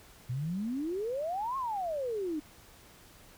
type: exponential two-way sweep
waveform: sine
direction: up then down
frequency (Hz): 118 to 1100 to 291.9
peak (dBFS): -31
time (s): 0.29-2.4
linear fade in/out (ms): 10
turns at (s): 1.57
effects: pink hiss -56 dBFS RMS until 3.37 s